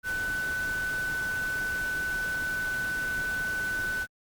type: tone in noise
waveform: sine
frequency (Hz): 1500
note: F#6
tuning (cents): +23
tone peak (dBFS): -28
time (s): 0.03-4.07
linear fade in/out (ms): 50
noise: pink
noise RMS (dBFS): -40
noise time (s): 0.03-4.07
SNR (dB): +9
effects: Opus 48 kbps